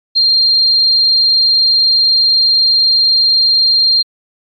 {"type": "tone", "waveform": "sine", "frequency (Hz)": 4192, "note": "C8", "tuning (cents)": 2, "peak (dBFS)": -7, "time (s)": [0.15, 4.03], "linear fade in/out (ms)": 20, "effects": ["MP3 64 kbps"]}